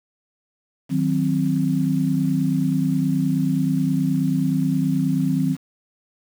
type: chord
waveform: sine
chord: C diminished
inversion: first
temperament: equal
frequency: 155.56 / 185 / 261.6 Hz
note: Eb3 / Gb3 / C4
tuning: 0 / 0 / 0 cents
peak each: -22 / -23 / -21 dBFS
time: 0.89-5.57 s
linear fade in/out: 50 ms
effects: 7-bit